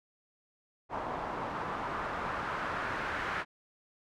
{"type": "noise with low-pass filter sweep", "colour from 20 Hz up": "white", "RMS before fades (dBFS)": -36, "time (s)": [0.89, 3.45], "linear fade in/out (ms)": 50, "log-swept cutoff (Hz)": [920, 1600], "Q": 1.9, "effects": []}